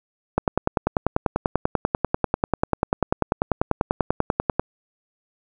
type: click train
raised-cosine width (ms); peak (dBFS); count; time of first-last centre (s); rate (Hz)
1; -4; 44; 0.38-4.596; 10.2
effects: none